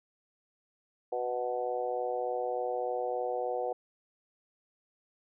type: harmonic tone with a mistuned harmonic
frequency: 123.4 Hz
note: B2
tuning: 1 cent flat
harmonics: 3 / 4 / 5 / 6 / 7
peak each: -40 / -33 / -39 / -35 / -46 dBFS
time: 1.12-3.73 s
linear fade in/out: 5 ms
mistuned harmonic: 7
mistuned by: +18 cents
effects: none